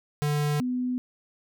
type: tone pair in turn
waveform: square / sine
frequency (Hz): 147.6 / 250.2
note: D3 / B3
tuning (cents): +9 / +23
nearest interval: major sixth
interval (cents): 914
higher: second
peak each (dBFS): -24 / -25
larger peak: first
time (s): 0.22-0.6 / 0.6-0.98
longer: neither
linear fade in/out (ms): 0
effects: none